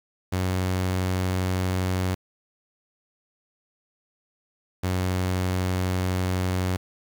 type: tone pair in turn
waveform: sawtooth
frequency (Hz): 92.5 / 92.01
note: F#2 / F#2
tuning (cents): 0 / -9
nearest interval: unison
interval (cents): 9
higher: first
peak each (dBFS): -19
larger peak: neither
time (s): 0.32-2.15 / 4.83-6.77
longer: second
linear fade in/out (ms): 10
effects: 8-bit